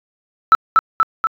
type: tone with echo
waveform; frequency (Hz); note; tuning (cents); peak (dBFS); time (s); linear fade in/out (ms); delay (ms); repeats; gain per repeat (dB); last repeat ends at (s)
sine; 1318.5; E6; 0; -3; 0.52-0.55; 0; 240; 3; -3; 1.27
effects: tanh soft clip ceiling -1 dBFS